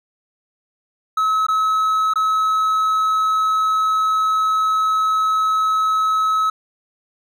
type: tone with dropouts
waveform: triangle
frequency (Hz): 1288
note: E6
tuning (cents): -41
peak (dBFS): -13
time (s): 1.17-6.5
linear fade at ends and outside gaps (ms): 5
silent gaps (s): 1.467-1.484 / 2.137-2.157
effects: none